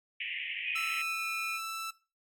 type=band-pass noise; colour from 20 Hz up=white; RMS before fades=-38 dBFS; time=0.2-1.02 s; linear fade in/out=5 ms; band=1900 to 3000 Hz; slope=96 dB/octave
type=tone with pitch glide; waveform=sine; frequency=2489 to 2442 Hz; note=D#7 to D#7; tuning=0 to -33 cents; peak=-33 dBFS; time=0.63-1.6 s; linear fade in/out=50 ms; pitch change=-33 cents; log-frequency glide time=1.03-1.28 s
type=tone; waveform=sawtooth; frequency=1324 Hz; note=E6; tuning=7 cents sharp; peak=-32 dBFS; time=0.75-1.91 s; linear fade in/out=10 ms
effects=noise-tail reverb RT60 0.3 s tail -18 dB re dry + AAC 64 kbps